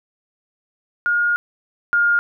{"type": "tone pair in turn", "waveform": "sine", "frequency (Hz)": [1426, 1415.3], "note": ["F6", "F6"], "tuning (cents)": [36, 23], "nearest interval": "unison", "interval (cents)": 13, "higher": "first", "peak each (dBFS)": [-15, -13], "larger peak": "second", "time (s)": [[1.06, 1.36], [1.93, 2.19]], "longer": "first", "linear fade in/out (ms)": 0, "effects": []}